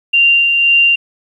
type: tone with tremolo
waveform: sine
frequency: 2778 Hz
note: F7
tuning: 10 cents flat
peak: -6 dBFS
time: 0.13-0.96 s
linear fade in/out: 10 ms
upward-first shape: sine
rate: 1.9 Hz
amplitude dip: 35%
effects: 8-bit